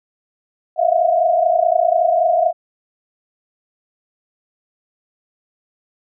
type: tone cluster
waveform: sine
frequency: 637 / 668 / 692 / 722 Hz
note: D#5 / E5 / F5 / F#5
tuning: +41 / +23 / -16 / -43 cents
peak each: -18 dBFS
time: 0.76-2.53 s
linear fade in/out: 50 ms
effects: none